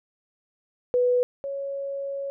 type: tone pair in turn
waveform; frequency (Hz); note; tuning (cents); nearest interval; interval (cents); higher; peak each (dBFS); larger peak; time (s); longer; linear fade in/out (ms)
sine; 493.9 / 554.4; B4 / C#5; 0 / 0; major second; 200; second; -18 / -28; first; 0.94-1.23 / 1.44-2.3; second; 0
effects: none